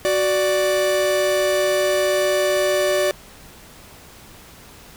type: tone pair together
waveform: 45% pulse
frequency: 371.8 / 587.3 Hz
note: F#4 / D5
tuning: +8 / 0 cents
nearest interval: minor sixth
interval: 792 cents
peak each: -22 / -18 dBFS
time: 0.05-3.11 s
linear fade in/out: 0 ms
effects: pink hiss -44 dBFS RMS until 4.96 s

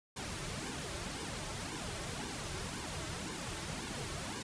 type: noise with flanger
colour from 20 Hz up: pink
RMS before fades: -41 dBFS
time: 0.16-4.43 s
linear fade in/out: 10 ms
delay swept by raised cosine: 1.5 to 4.2 ms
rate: 1.9 Hz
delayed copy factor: -0.75
effects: resampled to 22050 Hz

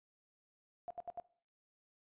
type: tone bursts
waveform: sine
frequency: 698.5 Hz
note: F5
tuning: in tune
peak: -40 dBFS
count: 4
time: 0.88-1.199 s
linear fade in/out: 0 ms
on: 25 ms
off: 73 ms
effects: noise-tail reverb RT60 0.5 s tail -20 dB re dry + resampled to 8000 Hz

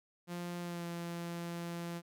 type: tone with pitch glide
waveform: sawtooth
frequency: 174.61 to 171.02 Hz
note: F3 to F3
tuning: 0 to -36 cents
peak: -35 dBFS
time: 0.27-2.02 s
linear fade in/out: 50 ms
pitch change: -36 cents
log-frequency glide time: 0.61-0.85 s
effects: none

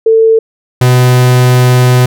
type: tone pair in turn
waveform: sine / 45% pulse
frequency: 447.2 / 125.49 Hz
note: A4 / B2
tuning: +28 / +28 cents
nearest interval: octave + minor seventh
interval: 2200 cents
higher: first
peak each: -3 / -4 dBFS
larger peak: first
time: 0.06-0.39 / 0.81-2.06 s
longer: second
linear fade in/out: 5 ms
effects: none

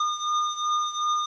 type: beating tone pair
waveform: square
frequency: 1216 / 1218.7 Hz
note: D#6 / D#6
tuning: -40 / -36 cents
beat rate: 2.7 Hz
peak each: -26 / -30 dBFS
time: 0-1.26 s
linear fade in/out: 5 ms
effects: resampled to 16000 Hz + 9-bit

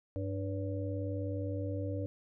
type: harmonic tone with a mistuned harmonic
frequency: 98 Hz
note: G2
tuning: in tune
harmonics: 1 / 3 / 5 / 6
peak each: -35 / -40 / -42 / -43 dBFS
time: 0.16-2.06 s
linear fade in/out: 0 ms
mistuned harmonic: 6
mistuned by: -56 cents
effects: none

